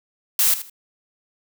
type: noise with echo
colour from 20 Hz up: blue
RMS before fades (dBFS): -17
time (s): 0.39-0.54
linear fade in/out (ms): 2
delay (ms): 79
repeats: 2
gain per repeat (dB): -13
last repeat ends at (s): 0.698
effects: none